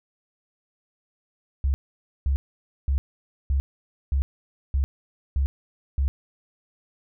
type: tone bursts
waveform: sine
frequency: 68.3 Hz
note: C#2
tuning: 25 cents flat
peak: -19 dBFS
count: 8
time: 1.64-6.08 s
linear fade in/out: 0 ms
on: 100 ms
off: 520 ms
effects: none